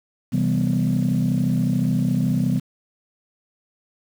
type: chord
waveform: sine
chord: C major seventh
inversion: none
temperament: equal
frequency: 130.81 / 164.81 / 196 / 246.9 Hz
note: C3 / E3 / G3 / B3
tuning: 0 / 0 / 0 / 0 cents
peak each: -22 dBFS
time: 0.32-2.6 s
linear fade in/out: 20 ms
effects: tanh soft clip ceiling -12 dBFS + 7-bit